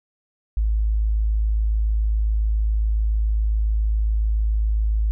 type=tone; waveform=sine; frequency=53.6 Hz; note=A1; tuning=45 cents flat; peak=-17 dBFS; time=0.57-5.11 s; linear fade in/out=0 ms; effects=none